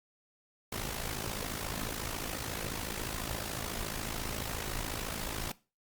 pink noise with amplitude modulation, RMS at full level -34 dBFS, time 0.72-5.52 s, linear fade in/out 5 ms, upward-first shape sine, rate 54.1 Hz, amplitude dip 75%, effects noise-tail reverb RT60 0.3 s tail -19 dB re dry + Opus 48 kbps

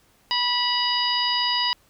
harmonic tone with a mistuned harmonic, 978 Hz, B5, 17 cents flat, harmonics 1 / 2 / 3 / 4 / 5, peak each -26 / -30 / -25 / -30 / -25 dBFS, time 0.31-1.73 s, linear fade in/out 0 ms, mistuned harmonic 4, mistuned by -45 cents, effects pink hiss -60 dBFS RMS until 1.89 s

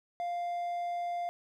triangle tone, 698.5 Hz, F5, in tune, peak -30 dBFS, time 0.2-1.29 s, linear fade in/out 0 ms, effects none

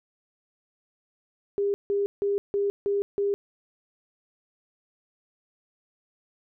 sine tone bursts, 402.5 Hz, G4, 46 cents sharp, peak -22 dBFS, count 6, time 1.58-3.34 s, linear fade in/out 0 ms, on 160 ms, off 160 ms, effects none

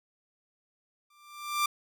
sawtooth tone with exponential growth, 1183 Hz, D6, 12 cents sharp, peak -19 dBFS, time 1.1-1.66 s, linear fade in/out 5 ms, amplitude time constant 120 ms, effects none

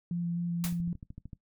sine tone with vibrato, 172.1 Hz, F3, 25 cents flat, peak -29 dBFS, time 0.11-0.93 s, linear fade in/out 2 ms, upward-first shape square, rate 3.9 Hz, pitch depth 9 cents each way
white noise with exponential decay, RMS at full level -33 dBFS, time 0.64-0.81 s, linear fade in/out 0 ms, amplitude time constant 35 ms
click train, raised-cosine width 5 ms, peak -31 dBFS, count 10, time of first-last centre 0.65-1.332 s, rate 13.2 Hz
effects noise-tail reverb RT60 0.1 s tail -17 dB re dry

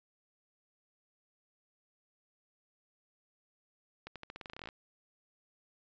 accelerating click train, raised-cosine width 0.3 ms, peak -28 dBFS, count 16, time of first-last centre 4.07-4.688 s, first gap 87 ms, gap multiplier 0.88, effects resampled to 16000 Hz

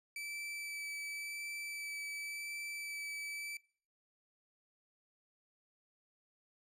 40% pulse tone with vibrato, 2313 Hz, D7, 27 cents flat, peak -40 dBFS, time 0.16-3.57 s, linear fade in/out 2 ms, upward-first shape sine, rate 0.92 Hz, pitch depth 10 cents each way, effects noise-tail reverb RT60 0.5 s tail -24 dB re dry + resampled to 32000 Hz

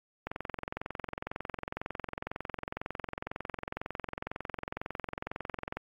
click train, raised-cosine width 0.5 ms, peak -20 dBFS, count 122, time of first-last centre 0.27-5.77 s, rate 22 Hz, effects AAC 32 kbps

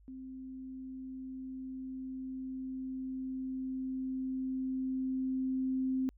sine tone with level ramp, 261.2 Hz, C4, 3 cents flat, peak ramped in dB -43 to -29 dBFS, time 0.08-6.09 s, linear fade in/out 0 ms, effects added 50 Hz sine -58 dBFS peak until 6.17 s

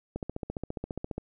click train, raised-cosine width 2 ms, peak -20 dBFS, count 16, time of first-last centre 0.16-1.18 s, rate 14.7 Hz, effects none

